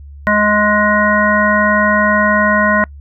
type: harmonic tone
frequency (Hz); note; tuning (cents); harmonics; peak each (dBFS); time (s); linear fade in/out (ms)
209.3; G#3; +14; 1 / 3 / 5 / 7 / 9; -16 / -16 / -16 / -16 / -16; 0.27-2.84; 0
effects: noise-tail reverb RT60 0.1 s tail -26 dB re dry + added 71 Hz sine -31 dBFS peak until 3 s